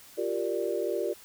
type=chord; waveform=sine; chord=G minor seventh; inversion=third; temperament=equal; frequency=349.2 / 392 / 466.2 / 587.3 Hz; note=F4 / G4 / Bb4 / D5; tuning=0 / 0 / 0 / 0 cents; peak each=-33 / -32 / -33 / -33 dBFS; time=0.17-1.14 s; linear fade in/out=20 ms; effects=white hiss -52 dBFS RMS until 1.24 s